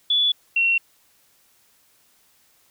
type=tone pair in turn; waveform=sine; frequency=3437 / 2728 Hz; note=A7 / F7; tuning=-41 / -41 cents; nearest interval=major third; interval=400 cents; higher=first; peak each=-16 dBFS; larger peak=neither; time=0.1-0.32 / 0.56-0.78 s; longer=neither; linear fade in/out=5 ms; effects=white hiss -60 dBFS RMS until 2.7 s